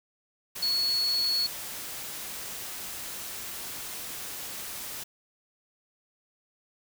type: tone in noise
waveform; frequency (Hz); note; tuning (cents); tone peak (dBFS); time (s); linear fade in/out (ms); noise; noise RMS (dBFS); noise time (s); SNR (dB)
sine; 4375; C#8; -24; -24; 0.62-1.47; 10; white; -38; 0.55-5.04; +11
effects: none